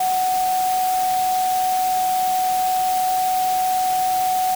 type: tone in noise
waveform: sine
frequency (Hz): 743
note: F#5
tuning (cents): +7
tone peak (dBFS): -17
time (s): 0-4.55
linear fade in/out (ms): 5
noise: white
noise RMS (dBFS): -30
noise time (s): 0-4.55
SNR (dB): +10
effects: none